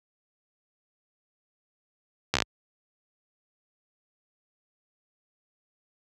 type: slowing click train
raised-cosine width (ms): 0.2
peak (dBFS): -5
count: 6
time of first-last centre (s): 2.34-2.422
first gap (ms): 14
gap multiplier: 1.08
effects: high-pass 60 Hz 12 dB/octave

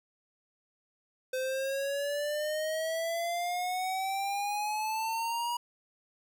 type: exponential sweep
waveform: square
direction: up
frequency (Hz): 513 to 963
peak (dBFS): -31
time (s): 1.33-5.57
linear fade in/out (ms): 5
effects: none

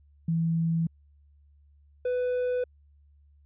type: tone pair in turn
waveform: sine / triangle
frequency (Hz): 164.81 / 497.6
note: E3 / B4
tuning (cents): 0 / +13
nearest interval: octave + perfect fifth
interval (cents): 1913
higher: second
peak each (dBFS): -23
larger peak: neither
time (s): 0.28-0.87 / 2.05-2.64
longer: neither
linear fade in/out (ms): 5
effects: added 72 Hz sine -56 dBFS peak until 3.45 s + resampled to 8000 Hz

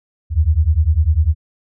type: beating tone pair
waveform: sine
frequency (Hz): 73.42 / 83.42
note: D2 / E2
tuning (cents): 0 / +21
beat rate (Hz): 10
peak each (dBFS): -14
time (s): 0.3-1.35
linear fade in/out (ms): 50
effects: none

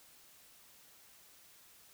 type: silence
effects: white hiss -61 dBFS RMS until 1.93 s

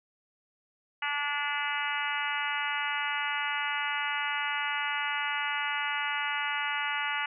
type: harmonic tone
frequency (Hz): 290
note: D4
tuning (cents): -22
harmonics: 3 / 4 / 5 / 6 / 7 / 8 / 9 / 10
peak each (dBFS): -36 / -38 / -35 / -38 / -35 / -39 / -39 / -38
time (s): 1.02-7.26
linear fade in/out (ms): 5
effects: none

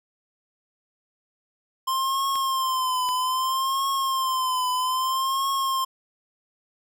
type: tone with vibrato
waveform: square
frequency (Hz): 1046.5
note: C6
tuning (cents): 0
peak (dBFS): -23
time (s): 1.87-5.85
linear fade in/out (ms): 10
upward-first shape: triangle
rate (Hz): 0.62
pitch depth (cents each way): 74
type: clicks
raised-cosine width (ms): 0.2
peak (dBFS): -20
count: 2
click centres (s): 2.356 / 3.089
effects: none

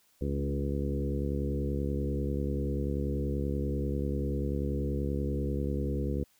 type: harmonic tone with a mistuned harmonic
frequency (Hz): 70.3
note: C#2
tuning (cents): +25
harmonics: 1 / 2 / 3 / 4 / 5 / 6 / 7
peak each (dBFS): -32 / -35 / -37 / -38 / -39 / -40 / -40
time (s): 0.21-6.24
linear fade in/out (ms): 5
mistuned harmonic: 3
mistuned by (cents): +15
effects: white hiss -67 dBFS RMS until 6.39 s

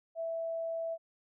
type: tone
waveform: sine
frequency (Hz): 659.3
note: E5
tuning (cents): 0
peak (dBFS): -33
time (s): 0.15-0.98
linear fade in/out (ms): 50
effects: none

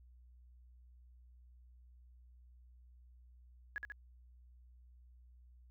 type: tone with echo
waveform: sine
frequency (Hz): 1680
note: G#6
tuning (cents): +19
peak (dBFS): -37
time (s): 3.76-3.78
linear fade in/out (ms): 0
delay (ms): 70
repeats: 2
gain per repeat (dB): -3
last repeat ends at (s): 3.92
effects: added 61 Hz sine -58 dBFS peak until 5.7 s

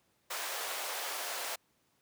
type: high-pass noise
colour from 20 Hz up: pink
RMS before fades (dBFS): -38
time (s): 0.3-1.56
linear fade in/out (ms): 10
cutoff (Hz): 530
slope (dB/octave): 24
effects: pink hiss -73 dBFS RMS until 2.01 s + high-pass 100 Hz 12 dB/octave

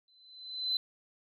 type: tone with exponential growth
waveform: sine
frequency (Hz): 4038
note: B7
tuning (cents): +38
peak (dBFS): -25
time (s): 0.08-0.77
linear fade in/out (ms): 2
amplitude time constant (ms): 150
effects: tanh soft clip ceiling -21 dBFS

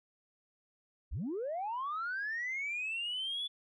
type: linear sweep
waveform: sine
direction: up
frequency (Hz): 34.65 to 3469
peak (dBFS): -33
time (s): 1.11-3.48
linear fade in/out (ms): 20
effects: tanh soft clip ceiling -31 dBFS

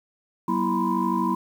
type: tone cluster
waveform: sine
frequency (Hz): 188.4 / 239.7 / 329.2 / 971 / 1024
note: F#3 / A#3 / E4 / B5 / C6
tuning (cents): +32 / +48 / -2 / -30 / -38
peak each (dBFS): -27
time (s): 0.48-1.35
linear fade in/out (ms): 5
effects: tanh soft clip ceiling -9 dBFS + 8-bit

